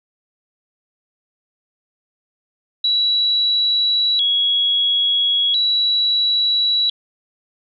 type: tone with vibrato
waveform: sine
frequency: 3613 Hz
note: A7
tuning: 45 cents sharp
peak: -14 dBFS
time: 2.84-6.9 s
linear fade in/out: 5 ms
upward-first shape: square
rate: 0.37 Hz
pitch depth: 140 cents each way
effects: none